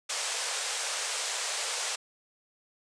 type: band-pass noise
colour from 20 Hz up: white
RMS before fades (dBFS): -33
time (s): 0.09-1.96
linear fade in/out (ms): 10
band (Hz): 450 to 8900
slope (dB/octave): 48
effects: none